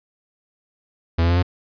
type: tone with pitch steps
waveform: 45% pulse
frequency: 83.2 / 85.19 / 87.24 / 89.33 Hz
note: E2 / F2 / F2 / F2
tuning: +17 / -42 / -1 / +40 cents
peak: -15 dBFS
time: 1.18-1.428 s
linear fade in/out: 10 ms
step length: 62 ms
effects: resampled to 11025 Hz